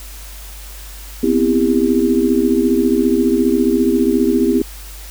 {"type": "chord", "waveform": "sine", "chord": "C major seventh", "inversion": "third", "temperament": "equal with one note detuned", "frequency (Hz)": [246.9, 261.6, 329.6, 399.3], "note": ["B3", "C4", "E4", "G4"], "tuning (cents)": [0, 0, 0, 32], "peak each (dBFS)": -17, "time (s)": [1.23, 4.62], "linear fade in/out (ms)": 5, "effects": ["added 50 Hz sine -32 dBFS peak until 5.1 s", "white hiss -37 dBFS RMS until 5.1 s"]}